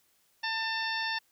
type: harmonic tone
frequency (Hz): 895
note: A5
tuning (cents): +29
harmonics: 1 / 2 / 3 / 4 / 5 / 6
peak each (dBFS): -36 / -33 / -39 / -39 / -40 / -40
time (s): 0.43-1.19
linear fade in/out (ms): 10
effects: white hiss -69 dBFS RMS until 1.31 s